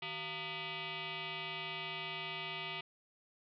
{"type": "tone with frequency modulation", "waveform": "sine", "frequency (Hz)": 155.56, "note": "D#3", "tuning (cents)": 0, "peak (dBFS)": -39, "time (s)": [0.02, 2.81], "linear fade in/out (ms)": 5, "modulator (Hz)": 537, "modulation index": 6.2, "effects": []}